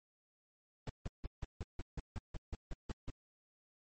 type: noise bursts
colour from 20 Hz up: brown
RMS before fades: -39 dBFS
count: 13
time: 0.87-3.102 s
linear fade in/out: 2 ms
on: 24 ms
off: 160 ms
effects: MP3 32 kbps